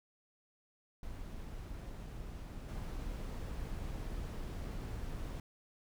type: noise with level steps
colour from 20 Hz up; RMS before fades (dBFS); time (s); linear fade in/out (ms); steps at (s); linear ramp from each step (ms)
brown; -45 / -41; 1.03-5.4; 2; 2.68; 10
effects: none